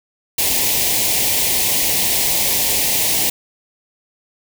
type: band-stop noise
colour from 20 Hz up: white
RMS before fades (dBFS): -17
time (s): 0.38-3.3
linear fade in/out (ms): 5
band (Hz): 970 to 1900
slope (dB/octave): 48
effects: none